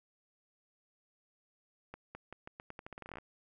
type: accelerating click train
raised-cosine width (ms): 0.5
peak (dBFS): -30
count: 18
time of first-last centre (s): 1.94-3.185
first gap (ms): 210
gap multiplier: 0.84
effects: none